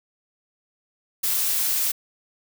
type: noise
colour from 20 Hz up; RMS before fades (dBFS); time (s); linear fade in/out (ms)
blue; -23; 1.23-1.92; 10
effects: none